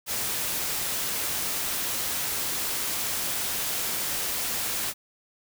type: noise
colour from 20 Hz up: white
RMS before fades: -29 dBFS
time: 0.06-4.94 s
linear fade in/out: 50 ms
effects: none